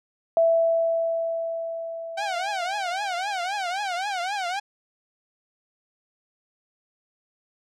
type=tone with exponential decay; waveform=sine; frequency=662 Hz; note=E5; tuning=7 cents sharp; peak=-15 dBFS; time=0.37-4.51 s; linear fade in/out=1 ms; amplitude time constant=900 ms
type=tone with vibrato; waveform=sawtooth; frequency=760 Hz; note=F#5; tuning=46 cents sharp; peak=-22 dBFS; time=2.17-4.6 s; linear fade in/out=10 ms; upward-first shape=triangle; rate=3.8 Hz; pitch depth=190 cents each way
effects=low-pass 6000 Hz 12 dB/octave